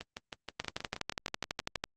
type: two click trains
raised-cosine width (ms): 0.2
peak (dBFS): -15 / -21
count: 16 / 12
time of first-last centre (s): 0.6-1.84 / 0.01-1.759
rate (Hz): 12.1 / 6.29
effects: Opus 24 kbps